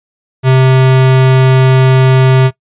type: tone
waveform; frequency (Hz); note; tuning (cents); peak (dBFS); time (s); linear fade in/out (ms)
square; 130.81; C3; 0; -5; 0.43-2.51; 50
effects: noise-tail reverb RT60 0.1 s tail -19 dB re dry + resampled to 8000 Hz